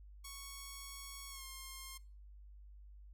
5% pulse tone with pitch glide, 1108.7 to 1065.4 Hz, C#6 to C6, 0 to +31 cents, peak -36 dBFS, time 0.24-1.98 s, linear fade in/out 10 ms, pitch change -69 cents, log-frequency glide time 1.3-1.44 s, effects noise-tail reverb RT60 0.4 s tail -23 dB re dry + added 50 Hz sine -53 dBFS peak until 3.13 s

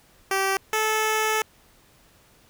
10% pulse tone pair in turn, 387.5 / 435 Hz, G4 / A4, -20 / -20 cents, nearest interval major second, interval 200 cents, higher second, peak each -13 dBFS, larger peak neither, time 0.31-0.57 / 0.73-1.42 s, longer second, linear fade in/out 2 ms, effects pink hiss -57 dBFS RMS until 2.49 s

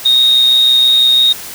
sine tone with amplitude modulation, 3729 Hz, A#7, in tune, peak -3 dBFS, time 0.05-1.33 s, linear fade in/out 10 ms, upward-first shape sine, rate 126 Hz, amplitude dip 50%, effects tanh soft clip ceiling -1 dBFS + white hiss -28 dBFS RMS until 1.54 s

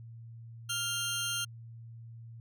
20% pulse tone pair together, 1396.9 / 3172 Hz, F6 / G7, 0 / +20 cents, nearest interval octave + major second, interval 1420 cents, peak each -30 / -29 dBFS, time 0.69-1.45 s, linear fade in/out 10 ms, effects added 115 Hz sine -45 dBFS peak until 2.4 s

